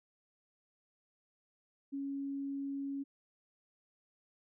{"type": "tone", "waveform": "sine", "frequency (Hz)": 277.2, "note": "C#4", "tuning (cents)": 0, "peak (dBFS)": -36, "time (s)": [1.92, 3.04], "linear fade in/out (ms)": 20, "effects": []}